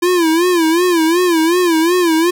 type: tone with vibrato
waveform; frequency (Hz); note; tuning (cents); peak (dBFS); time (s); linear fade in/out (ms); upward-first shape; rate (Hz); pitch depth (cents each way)
square; 340; F4; -46; -11; 0.02-2.31; 10; sine; 2.7; 120
effects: none